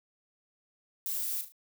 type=noise with echo; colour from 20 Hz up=violet; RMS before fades=-34 dBFS; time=1.06-1.41 s; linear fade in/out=0 ms; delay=37 ms; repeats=3; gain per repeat=-8 dB; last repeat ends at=1.521 s; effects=none